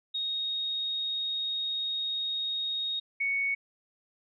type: tone pair in turn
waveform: sine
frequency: 3737 / 2222 Hz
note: A#7 / C#7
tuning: +4 / +4 cents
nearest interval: major sixth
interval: 900 cents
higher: first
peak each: -29 / -26 dBFS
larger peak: second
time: 0.14-3 / 3.2-3.55 s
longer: first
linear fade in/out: 10 ms
effects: none

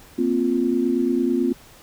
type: chord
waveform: sine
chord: Bb suspended second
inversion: none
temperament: just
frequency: 233.1 / 262.2 / 349.6 Hz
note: Bb3 / C4 / F4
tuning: 0 / +4 / +2 cents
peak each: -24 / -21 / -22 dBFS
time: 0.18-1.53 s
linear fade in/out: 10 ms
effects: pink hiss -48 dBFS RMS until 1.82 s

